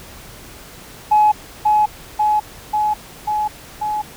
sine tone with echo, 847 Hz, G#5, 34 cents sharp, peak -8 dBFS, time 1.11-1.32 s, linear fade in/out 10 ms, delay 540 ms, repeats 5, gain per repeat -2 dB, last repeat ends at 4.02 s, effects tanh soft clip ceiling -5 dBFS + pink hiss -39 dBFS RMS until 4.16 s

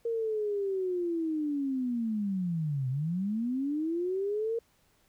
sine linear two-way sweep, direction down then up, 466.7 to 125.6 to 466.7 Hz, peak -28 dBFS, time 0.05-4.59 s, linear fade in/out 5 ms, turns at 2.89 s, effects pink hiss -68 dBFS RMS until 5.08 s

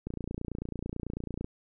click train, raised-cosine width 3 ms, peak -22 dBFS, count 41, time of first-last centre 0.07-1.445 s, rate 29.1 Hz, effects none

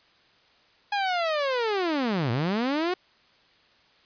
sawtooth linear two-way sweep, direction down then up, 830.6 to 110 to 373.3 Hz, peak -20 dBFS, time 0.92-2.94 s, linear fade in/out 5 ms, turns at 2.31 s, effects white hiss -60 dBFS RMS until 4.05 s + resampled to 11025 Hz

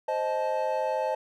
triangle chord, A diminished, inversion first, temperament equal with one note detuned, 523.3 / 622.3 / 869.9 Hz, C5 / Eb5 / A5, 0 / 0 / -20 cents, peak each -28 dBFS, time 0.08-1.15 s, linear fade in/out 5 ms, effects none

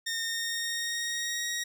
15% pulse tone with pitch glide, 1833 to 1888.9 Hz, A#6 to A#6, -30 to +22 cents, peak -24 dBFS, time 0.06-1.64 s, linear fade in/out 10 ms, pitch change +52 cents, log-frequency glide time 0.23-1.47 s, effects none

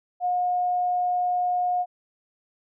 sine tone, 719 Hz, F#5, 50 cents flat, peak -21 dBFS, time 0.2-1.86 s, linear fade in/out 50 ms, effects none

